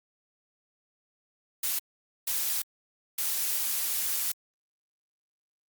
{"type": "noise bursts at uneven times", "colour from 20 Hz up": "blue", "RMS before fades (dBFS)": -29, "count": 3, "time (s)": [[1.63, 1.79], [2.27, 2.62], [3.18, 4.32]], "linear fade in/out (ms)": 5, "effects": ["Opus 48 kbps"]}